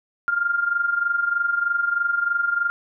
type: tone with amplitude modulation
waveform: sine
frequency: 1400 Hz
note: F6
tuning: 4 cents sharp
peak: -16 dBFS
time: 0.28-2.7 s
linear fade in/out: 0 ms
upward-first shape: sine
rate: 23.2 Hz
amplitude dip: 70%
effects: none